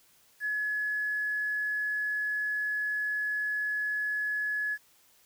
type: tone with quantisation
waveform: sine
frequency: 1698 Hz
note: G#6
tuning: 38 cents sharp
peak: -28 dBFS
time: 0.4-4.78 s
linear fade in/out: 50 ms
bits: 9
effects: white hiss -63 dBFS RMS until 5.25 s